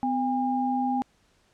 sine tone pair together, 253.4 / 808.7 Hz, B3 / G#5, +45 / -46 cents, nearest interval octave + minor sixth, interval 2009 cents, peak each -26 dBFS, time 0.03-1.02 s, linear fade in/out 0 ms, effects pink hiss -65 dBFS RMS until 1.53 s + low-pass 8000 Hz 12 dB/octave

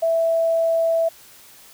sine tone, 659.3 Hz, E5, in tune, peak -16 dBFS, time 0.02-1.09 s, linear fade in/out 10 ms, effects white hiss -47 dBFS RMS until 1.73 s

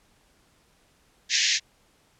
white band-pass noise, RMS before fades -23 dBFS, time 1.29-1.6 s, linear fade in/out 50 ms, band 1700 to 6800 Hz, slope 96 dB/octave, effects pink hiss -63 dBFS RMS until 2.19 s + low-pass 11000 Hz 12 dB/octave

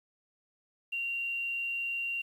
sine tone with quantisation, 2763 Hz, F7, 19 cents flat, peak -31 dBFS, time 0.92-2.22 s, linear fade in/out 10 ms, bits 10, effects none

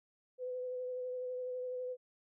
sine tone with vibrato, 503 Hz, B4, 32 cents sharp, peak -37 dBFS, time 0.38-1.97 s, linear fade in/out 50 ms, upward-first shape sine, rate 12 Hz, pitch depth 18 cents each way, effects none

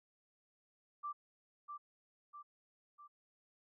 sine tone with echo, 1174.7 Hz, D6, in tune, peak -39 dBFS, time 1.03-1.13 s, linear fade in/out 20 ms, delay 650 ms, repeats 3, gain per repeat -5 dB, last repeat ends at 3.08 s, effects none

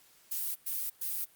violet noise bursts, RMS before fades -34 dBFS, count 3, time 0.31-1.25 s, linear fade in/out 10 ms, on 240 ms, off 110 ms, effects white hiss -62 dBFS RMS until 1.35 s + Opus 48 kbps

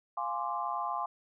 sine chord, D half-diminished seventh, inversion first, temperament equal, 698.5 / 830.6 / 1046.5 / 1174.7 Hz, F5 / Ab5 / C6 / D6, 0 / 0 / 0 / 0 cents, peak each -38 / -37 / -35 / -38 dBFS, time 0.17-1.06 s, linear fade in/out 5 ms, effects none

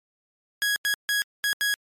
sawtooth tone bursts at uneven times, 1661.2 Hz, G#6, in tune, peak -18 dBFS, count 5, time 0.62-0.76 / 0.85-0.94 / 1.09-1.22 / 1.44-1.53 / 1.61-1.74 s, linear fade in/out 0 ms, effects MP3 64 kbps

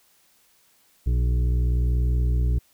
harmonic tone with a mistuned harmonic, 60.6 Hz, B1, 32 cents flat, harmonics 1 / 2 / 3 / 5 / 6 / 7, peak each -19 / -27 / -38 / -41 / -46 / -44 dBFS, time 1.06-2.59 s, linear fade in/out 10 ms, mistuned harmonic 6, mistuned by +21 cents, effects white hiss -61 dBFS RMS until 2.73 s

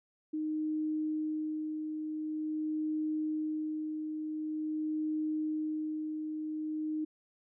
sine tone with tremolo, 309.2 Hz, D#4, 11 cents flat, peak -30 dBFS, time 0.33-7.05 s, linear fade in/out 10 ms, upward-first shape sine, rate 0.46 Hz, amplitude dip 40%, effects none

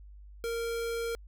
square tone, 463.6 Hz, A#4, 10 cents flat, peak -32 dBFS, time 0.44-1.15 s, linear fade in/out 0 ms, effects added 50 Hz sine -47 dBFS peak until 1.27 s

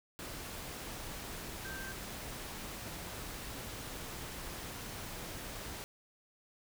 sine tone in noise, 1568 Hz, G6, in tune, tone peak -44 dBFS, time 1.65-1.92 s, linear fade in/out 0 ms, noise pink, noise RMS -44 dBFS, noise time 0.19-5.84 s, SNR -3 dB, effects none

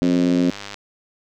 harmonic tone, 88.2 Hz, F2, 18 cents sharp, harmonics 2 / 3 / 4 / 5 / 6 / 7, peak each -22 / -16 / -26 / -31 / -30 / -33 dBFS, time 0.02-0.5 s, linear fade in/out 0 ms
click train, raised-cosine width 0.2 ms, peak -15 dBFS, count 73, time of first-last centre 0.03-0.743 s, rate 101 Hz
effects none

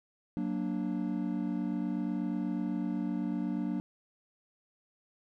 triangle chord, Gb augmented, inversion none, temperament equal, 185 / 233.1 / 293.7 Hz, Gb3 / Bb3 / D4, 0 / 0 / 0 cents, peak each -33 dBFS, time 0.37-3.8 s, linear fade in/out 0 ms, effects none

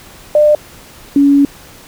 sine tone pair in turn, 599 / 282 Hz, D5 / C#4, +34 / +30 cents, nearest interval octave + minor second, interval 1304 cents, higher first, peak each -5 dBFS, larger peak neither, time 0.35-0.55 / 1.16-1.45 s, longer second, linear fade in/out 2 ms, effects pink hiss -38 dBFS RMS until 1.87 s

